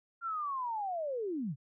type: linear sweep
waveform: sine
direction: down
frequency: 1396.9 to 116.54 Hz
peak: -33 dBFS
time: 0.21-1.56 s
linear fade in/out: 50 ms
effects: none